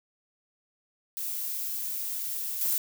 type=noise with level steps; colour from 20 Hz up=violet; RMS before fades=-33 / -27 dBFS; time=1.17-2.78 s; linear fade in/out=0 ms; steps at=2.61 s; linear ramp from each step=2 ms; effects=none